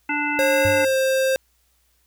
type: harmonic tone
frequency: 293.7 Hz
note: D4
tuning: in tune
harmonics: 1 / 3 / 5 / 7 / 9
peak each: -27 / -27 / -27 / -27 / -27 dBFS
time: 0.09-0.85 s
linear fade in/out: 5 ms
type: tone with pitch glide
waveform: square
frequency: 539 to 528.5 Hz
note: C#5 to C5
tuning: -49 to +17 cents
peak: -18 dBFS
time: 0.39-1.36 s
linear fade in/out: 0 ms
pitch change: -34 cents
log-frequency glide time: 0.68-0.95 s
type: tone with exponential decay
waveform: sine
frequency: 98 Hz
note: G2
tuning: in tune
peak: -20 dBFS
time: 0.65-0.99 s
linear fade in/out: 0 ms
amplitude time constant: 73 ms
effects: added 60 Hz sine -65 dBFS peak until 2.06 s + white hiss -65 dBFS RMS until 2.06 s